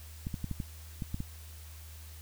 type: clicks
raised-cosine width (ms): 5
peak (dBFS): -22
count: 8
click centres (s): 0.269 / 0.342 / 0.443 / 0.513 / 0.602 / 1.022 / 1.144 / 1.204
effects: added 78 Hz sine -46 dBFS peak until 2.21 s + white hiss -54 dBFS RMS until 2.21 s